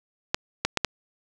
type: clicks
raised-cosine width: 0.2 ms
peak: -4 dBFS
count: 4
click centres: 0.345 / 0.65 / 0.773 / 0.847 s
effects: 7-bit